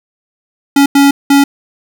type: tone bursts at uneven times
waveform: square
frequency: 280 Hz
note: C#4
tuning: 18 cents sharp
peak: -5 dBFS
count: 3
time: 0.76-0.86 / 0.95-1.11 / 1.3-1.44 s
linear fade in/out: 5 ms
effects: none